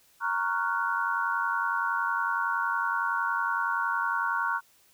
sine chord, Gb major seventh, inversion first, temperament equal with one note detuned, 932.3 / 1108.7 / 1396.9 / 1487.7 Hz, Bb5 / Db6 / F6 / Gb6, 0 / 0 / 0 / +9 cents, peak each -31 dBFS, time 0.2-4.61 s, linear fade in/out 50 ms, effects white hiss -62 dBFS RMS until 4.93 s

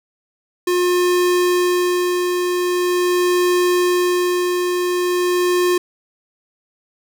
square tone with tremolo, 357.3 Hz, F4, 40 cents sharp, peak -14 dBFS, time 0.67-5.78 s, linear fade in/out 5 ms, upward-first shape sine, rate 0.43 Hz, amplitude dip 35%, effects none

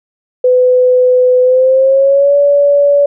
sine tone with pitch glide, 503 to 571.2 Hz, B4 to D5, +32 to -48 cents, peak -5 dBFS, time 0.44-3.06 s, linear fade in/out 5 ms, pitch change +220 cents, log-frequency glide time 1.42-2.36 s, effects none

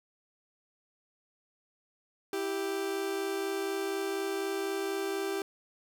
40% pulse tone pair together, 328.2 / 392.3 Hz, E4 / G4, -8 / +1 cents, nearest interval minor third, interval 309 cents, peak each -37 / -31 dBFS, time 2.33-5.42 s, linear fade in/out 2 ms, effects none

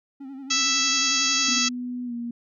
triangle tone with vibrato, 270 Hz, C#4, 45 cents flat, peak -33 dBFS, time 0.2-1.6 s, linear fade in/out 10 ms, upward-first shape sine, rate 11 Hz, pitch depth 65 cents each way
harmonic tone, 659.3 Hz, E5, in tune, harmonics 2 / 3 / 4 / 5 / 6 / 7 / 8 / 9 / 10, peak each -31 / -33 / -28 / -29 / -30 / -28 / -28 / -30 / -26 dBFS, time 0.5-1.69 s, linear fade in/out 10 ms
sine tone with pitch glide, 246.9 to 236.8 Hz, B3 to A#3, 0 to +27 cents, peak -28 dBFS, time 1.48-2.31 s, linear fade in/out 5 ms, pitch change -73 cents, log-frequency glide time 2.05-2.13 s
effects none

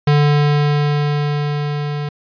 square tone with level ramp, 146.83 Hz, D3, in tune, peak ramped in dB -10 to -21 dBFS, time 0.07-2.09 s, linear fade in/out 5 ms, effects resampled to 11025 Hz

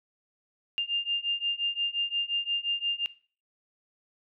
sine beating tone pair, 2800 / 2805.7 Hz, F7 / F7, +4 / +7 cents, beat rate 5.7 Hz, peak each -30 dBFS, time 0.78-3.06 s, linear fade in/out 0 ms, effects noise-tail reverb RT60 0.4 s tail -18 dB re dry

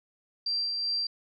sine tone with tremolo, 4715 Hz, D8, 6 cents sharp, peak -26 dBFS, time 0.46-1.07 s, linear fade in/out 5 ms, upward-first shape sine, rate 2.6 Hz, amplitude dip 30%, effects none

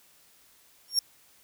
35% pulse tone with exponential growth, 5540 Hz, F8, 15 cents flat, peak -15 dBFS, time 0.88-0.99 s, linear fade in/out 2 ms, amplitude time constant 23 ms, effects white hiss -60 dBFS RMS until 1.43 s

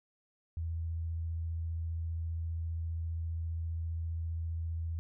sine tone with vibrato, 82.41 Hz, E2, in tune, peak -33 dBFS, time 0.57-4.99 s, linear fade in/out 0 ms, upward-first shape triangle, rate 15 Hz, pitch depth 16 cents each way, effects none

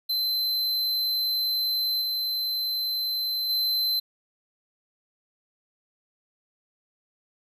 square tone with level steps, 4075 Hz, C8, 47 cents flat, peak -24 / -26 / -23 dBFS, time 0.09-4 s, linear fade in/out 10 ms, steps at 2.01 / 3.49 s, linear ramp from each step 10 ms, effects none

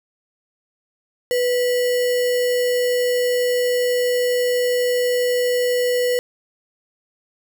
sine tone with sample-and-hold, 493.9 Hz, B4, in tune, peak -16 dBFS, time 1.31-6.19 s, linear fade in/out 0 ms, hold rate 2450 Hz, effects none

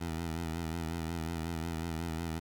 15% pulse tone with vibrato, 82.41 Hz, E2, in tune, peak -28 dBFS, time 0-2.4 s, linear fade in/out 20 ms, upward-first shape sine, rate 5.5 Hz, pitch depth 61 cents each way, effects 10-bit

